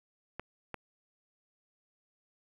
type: clicks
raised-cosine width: 0.5 ms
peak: -23 dBFS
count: 2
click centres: 0.396 / 0.743 s
effects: 9-bit